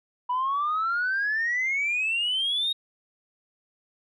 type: exponential sweep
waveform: sine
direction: up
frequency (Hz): 976 to 3771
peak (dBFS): -22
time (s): 0.29-2.73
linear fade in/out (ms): 10
effects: tanh soft clip ceiling -20 dBFS

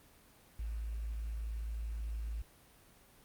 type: tone with quantisation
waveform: sine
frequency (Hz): 55.2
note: A1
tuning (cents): +6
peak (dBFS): -36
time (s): 0.59-2.42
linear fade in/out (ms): 5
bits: 10
effects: pink hiss -62 dBFS RMS until 3.24 s + Opus 32 kbps

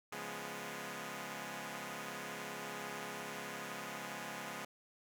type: chord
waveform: 5% pulse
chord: C# dominant seventh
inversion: none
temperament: equal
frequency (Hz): 138.59 / 174.61 / 207.7 / 246.9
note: C#3 / E#3 / G#3 / B3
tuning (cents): 0 / 0 / 0 / 0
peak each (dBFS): -39 / -38 / -35 / -36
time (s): 0.12-4.65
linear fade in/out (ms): 5
effects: none

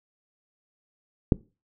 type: click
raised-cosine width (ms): 3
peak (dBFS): -4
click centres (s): 1.322
effects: noise-tail reverb RT60 0.3 s tail -22 dB re dry

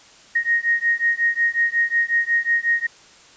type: beating tone pair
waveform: sine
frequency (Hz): 1864.7 / 1870.2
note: A#6 / A#6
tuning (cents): 0 / +5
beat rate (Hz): 5.5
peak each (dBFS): -20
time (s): 0.35-2.87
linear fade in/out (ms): 10
effects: white hiss -48 dBFS RMS until 3.36 s + resampled to 16000 Hz

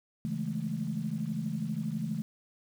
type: chord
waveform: sine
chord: A major seventh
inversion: first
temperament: equal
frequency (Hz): 138.59 / 164.81 / 207.7 / 220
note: C#3 / E3 / G#3 / A3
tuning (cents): 0 / 0 / 0 / 0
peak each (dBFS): -38 / -35 / -37 / -35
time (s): 0.25-2.22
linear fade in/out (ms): 0
effects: tanh soft clip ceiling -20 dBFS + 9-bit

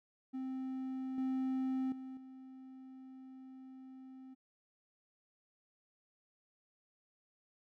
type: tone with level steps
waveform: triangle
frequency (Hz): 261.6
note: C4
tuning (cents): 0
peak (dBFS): -36 / -31 / -42 / -48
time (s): 0.33-4.35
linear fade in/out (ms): 20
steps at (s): 1.18 / 1.92 / 2.17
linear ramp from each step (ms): 2
effects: none

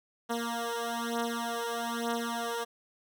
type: beating tone pair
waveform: 10% pulse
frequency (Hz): 233.1 / 234.2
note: A#3 / A#3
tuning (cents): 0 / +8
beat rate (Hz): 1.1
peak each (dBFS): -26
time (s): 0.29-2.65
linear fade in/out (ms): 20
effects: none

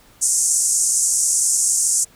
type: band-pass noise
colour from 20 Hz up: white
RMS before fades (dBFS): -18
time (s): 0.21-2.05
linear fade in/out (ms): 20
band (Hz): 6200 to 9400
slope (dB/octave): 48
effects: pink hiss -51 dBFS RMS until 2.15 s

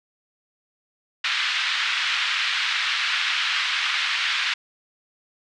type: band-pass noise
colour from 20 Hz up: white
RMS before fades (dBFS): -24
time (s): 1.24-4.54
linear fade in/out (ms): 5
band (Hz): 1300 to 3700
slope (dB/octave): 24
effects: resampled to 22050 Hz

